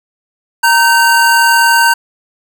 square tone pair together, 932.3 / 1540.3 Hz, A#5 / G6, 0 / -31 cents, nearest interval major sixth, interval 869 cents, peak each -10 dBFS, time 0.63-1.94 s, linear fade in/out 10 ms, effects none

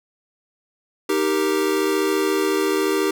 square chord, Eb major, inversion none, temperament equal, 311.1 / 392 / 466.2 Hz, Eb4 / G4 / Bb4, 0 / 0 / 0 cents, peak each -24 / -21 / -27 dBFS, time 1.09-3.11 s, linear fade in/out 5 ms, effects none

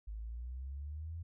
sine exponential sweep, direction up, 51.5 to 85.7 Hz, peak -40 dBFS, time 0.07-1.23 s, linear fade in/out 10 ms, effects none

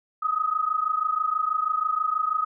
sine tone pair together, 1245.8 / 1272 Hz, D#6 / D#6, +2 / +38 cents, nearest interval unison, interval 36 cents, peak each -25 dBFS, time 0.22-2.45 s, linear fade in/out 10 ms, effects none

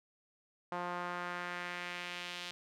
sawtooth tone with band-pass filter sweep, 176.6 Hz, F3, 20 cents sharp, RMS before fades -41 dBFS, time 0.72-2.51 s, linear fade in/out 0 ms, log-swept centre 950 to 3500 Hz, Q 1.6, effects none

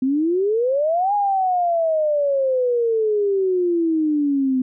sine exponential two-way sweep, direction up then down, 254 to 830.6 to 254 Hz, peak -16 dBFS, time 0.02-4.62 s, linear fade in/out 5 ms, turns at 1.14 s, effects none

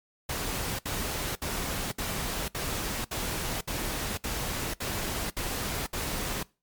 pink noise bursts, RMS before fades -32 dBFS, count 11, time 0.29-6.43 s, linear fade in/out 5 ms, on 500 ms, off 64 ms, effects noise-tail reverb RT60 0.3 s tail -23 dB re dry + MP3 96 kbps

